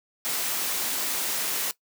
white noise, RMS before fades -28 dBFS, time 0.25-1.71 s, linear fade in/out 0 ms, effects noise-tail reverb RT60 0.1 s tail -18 dB re dry + high-pass 200 Hz 12 dB/octave

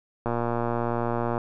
click train, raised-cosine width 1 ms, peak -13 dBFS, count 133, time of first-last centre 0.26-1.379 s, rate 118 Hz, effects none

